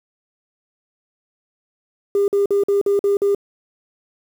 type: tone bursts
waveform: sine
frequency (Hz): 401.7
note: G4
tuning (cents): +42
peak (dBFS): -12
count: 7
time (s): 2.15-3.348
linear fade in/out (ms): 2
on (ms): 130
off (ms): 48
effects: tanh soft clip ceiling -11 dBFS + 7-bit